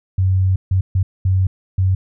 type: tone bursts at uneven times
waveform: sine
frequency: 94.1 Hz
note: F#2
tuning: 30 cents sharp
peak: -12 dBFS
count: 5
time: 0.18-0.56 / 0.71-0.81 / 0.95-1.03 / 1.25-1.47 / 1.78-1.95 s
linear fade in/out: 5 ms
effects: none